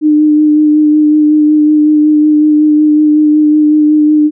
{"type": "tone with vibrato", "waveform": "sine", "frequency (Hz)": 302.7, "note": "D#4", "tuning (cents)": -48, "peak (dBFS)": -4, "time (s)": [0.01, 4.31], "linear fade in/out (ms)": 50, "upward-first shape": "sine", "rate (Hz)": 5.4, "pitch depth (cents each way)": 16, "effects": []}